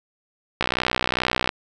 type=click train; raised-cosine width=0.3 ms; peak=-4 dBFS; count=56; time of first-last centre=0.61-1.491 s; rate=62.4 Hz; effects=none